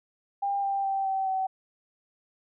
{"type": "tone with pitch steps", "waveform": "sine", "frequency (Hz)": [799, 789.4, 779.8, 770.4, 761.2], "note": ["G5", "G5", "G5", "G5", "F#5"], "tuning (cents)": [33, 12, -9, -30, 49], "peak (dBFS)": -25, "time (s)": [0.42, 1.47], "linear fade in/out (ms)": 10, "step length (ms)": 210, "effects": []}